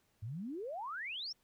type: exponential sweep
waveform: sine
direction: up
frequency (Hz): 98 to 5700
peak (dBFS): -39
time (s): 0.22-1.33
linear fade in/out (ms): 10
effects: pink hiss -75 dBFS RMS until 1.43 s